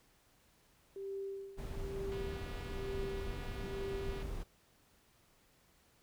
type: tone with tremolo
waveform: sine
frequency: 392 Hz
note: G4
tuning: in tune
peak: -38 dBFS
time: 0.96-4.39 s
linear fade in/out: 2 ms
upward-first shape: sine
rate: 1.1 Hz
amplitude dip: 85%
type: noise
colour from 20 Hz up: brown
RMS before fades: -42 dBFS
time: 1.57-4.44 s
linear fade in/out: 20 ms
type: click train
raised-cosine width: 0.3 ms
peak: -37 dBFS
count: 513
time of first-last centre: 2.12-4.227 s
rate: 243 Hz
effects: pink hiss -69 dBFS RMS until 6.02 s